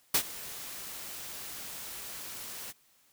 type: noise with ADSR envelope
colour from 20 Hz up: white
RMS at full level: -23 dBFS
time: 0.14-2.73 s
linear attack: 7 ms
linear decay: 76 ms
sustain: -19 dB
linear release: 28 ms
effects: white hiss -66 dBFS RMS until 3.12 s